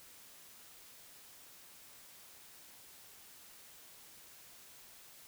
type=silence; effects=white hiss -57 dBFS RMS until 5.27 s